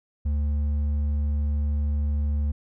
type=tone with hard clipping; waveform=sine; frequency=73.42 Hz; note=D2; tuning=in tune; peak=-23 dBFS; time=0.25-2.52 s; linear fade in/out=10 ms; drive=4 dB; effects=none